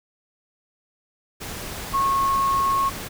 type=tone in noise; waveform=sine; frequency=1093 Hz; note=C#6; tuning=25 cents flat; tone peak=-18 dBFS; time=1.93-2.9 s; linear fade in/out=20 ms; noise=pink; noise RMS=-33 dBFS; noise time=1.4-3.09 s; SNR=+12 dB; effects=none